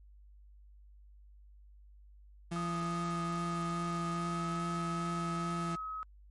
35% pulse tone with vibrato, 170 Hz, F3, 46 cents flat, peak -33 dBFS, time 2.51-5.76 s, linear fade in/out 10 ms, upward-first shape triangle, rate 2.4 Hz, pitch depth 11 cents each way
sine tone with pitch glide, 1244.5 to 1276.5 Hz, D#6 to D#6, 0 to +44 cents, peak -37 dBFS, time 2.56-6.03 s, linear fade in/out 0 ms, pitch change +44 cents, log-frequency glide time 4.15-4.46 s
effects added 50 Hz sine -54 dBFS peak until 6.3 s + MP3 48 kbps

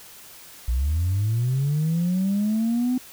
sine linear sweep, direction up, 56.5 to 255.6 Hz, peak -18 dBFS, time 0.68-2.98 s, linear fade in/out 5 ms, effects tanh soft clip ceiling -17 dBFS + white hiss -45 dBFS RMS until 3.12 s

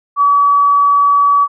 sine tone, 1141 Hz, C#6, 50 cents sharp, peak -7 dBFS, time 0.16-1.48 s, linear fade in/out 50 ms, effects none

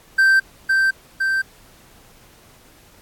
triangle tone with echo, 1562 Hz, G6, 7 cents flat, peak -9 dBFS, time 0.18-0.4 s, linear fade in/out 10 ms, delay 510 ms, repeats 2, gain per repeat -3 dB, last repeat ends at 1.42 s, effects pink hiss -50 dBFS RMS until 3.01 s + AAC 64 kbps

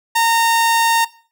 sawtooth tone, 919 Hz, A#5, 25 cents flat, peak -9 dBFS, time 0.15-1.05 s, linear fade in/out 10 ms, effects noise-tail reverb RT60 0.4 s tail -18 dB re dry

